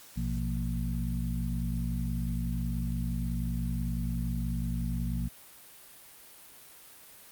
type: harmonic tone with a mistuned harmonic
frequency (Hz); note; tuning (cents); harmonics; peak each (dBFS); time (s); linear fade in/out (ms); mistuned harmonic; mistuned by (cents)
58.27; A#1; 0; 1 / 2 / 3 / 4; -32 / -35 / -35 / -37; 0.16-5.29; 20; 2; +110
effects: white hiss -52 dBFS RMS until 7.31 s + Opus 48 kbps